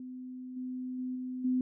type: tone with level steps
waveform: sine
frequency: 254.2 Hz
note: C4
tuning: 50 cents flat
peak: -40 / -35 / -33 / -35 / -26 dBFS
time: 0-1.61 s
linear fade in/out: 2 ms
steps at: 0.56 / 0.98 / 1.15 / 1.44 s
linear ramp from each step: 10 ms
effects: none